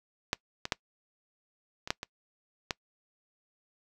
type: clicks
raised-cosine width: 0.2 ms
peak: -9 / -16 / -9 / -21 / -9 / -19 / -12 dBFS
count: 7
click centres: 0.331 / 0.654 / 0.722 / 1.875 / 1.905 / 2.031 / 2.708 s
effects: noise-tail reverb RT60 0.1 s tail -24 dB re dry